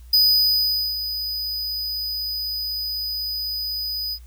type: tone with ADSR envelope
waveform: square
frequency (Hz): 4978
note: D#8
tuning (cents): 0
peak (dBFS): -13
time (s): 0.13-4.19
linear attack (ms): 6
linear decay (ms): 820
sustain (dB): -12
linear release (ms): 63
effects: added 60 Hz sine -40 dBFS peak until 4.26 s + white hiss -58 dBFS RMS until 4.26 s